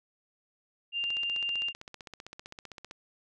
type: tone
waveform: sine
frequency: 2794 Hz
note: F7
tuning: in tune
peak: -29 dBFS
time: 0.92-1.73 s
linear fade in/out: 50 ms
type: click train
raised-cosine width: 0.2 ms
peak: -26 dBFS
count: 30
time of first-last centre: 1.04-2.911 s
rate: 15.5 Hz
effects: none